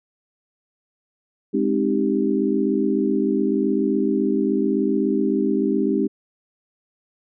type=chord; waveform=sine; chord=Ab major seventh; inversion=none; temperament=equal with one note detuned; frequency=207.7 / 263.9 / 311.1 / 392 Hz; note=Ab3 / C4 / Eb4 / G4; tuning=0 / +15 / 0 / 0 cents; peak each=-23 dBFS; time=1.53-6.08 s; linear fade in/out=20 ms; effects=none